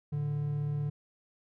triangle tone pair together, 110.58 / 146.83 Hz, A2 / D3, +9 / 0 cents, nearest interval perfect fourth, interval 491 cents, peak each -37 / -28 dBFS, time 0.12-0.9 s, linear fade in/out 10 ms, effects none

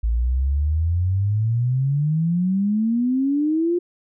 sine exponential sweep, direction up, 54.7 to 356.2 Hz, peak -17 dBFS, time 0.03-3.79 s, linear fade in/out 10 ms, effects none

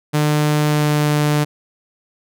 sawtooth tone with pitch glide, 150 to 148.79 Hz, D3 to D3, +37 to +23 cents, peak -10 dBFS, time 0.13-1.45 s, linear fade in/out 20 ms, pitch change -14 cents, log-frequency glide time 0.62-1.18 s, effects none

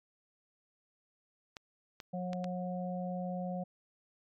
clicks, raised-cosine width 0.2 ms, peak -26 dBFS, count 4, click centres 1.568 / 2.002 / 2.332 / 2.443 s
harmonic tone, 180.9 Hz, F#3, 39 cents flat, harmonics 1 / 3 / 4, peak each -36 / -41 / -42 dBFS, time 2.13-3.64 s, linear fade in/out 10 ms
effects MP3 96 kbps

